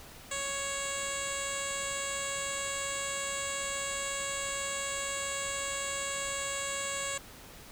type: tone with low-pass filter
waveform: 10% pulse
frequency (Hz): 554.4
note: C#5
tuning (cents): 0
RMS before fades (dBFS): -35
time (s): 0.31-7.18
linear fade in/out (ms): 5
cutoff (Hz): 7400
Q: 5.1
effects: pink hiss -50 dBFS RMS until 7.71 s